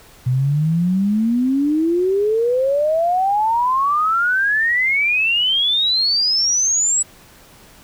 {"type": "exponential sweep", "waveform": "sine", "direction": "up", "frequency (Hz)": [122.9, 7902], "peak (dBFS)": -14, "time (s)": [0.26, 7.03], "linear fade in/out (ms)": 10, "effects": ["pink hiss -46 dBFS RMS until 7.83 s"]}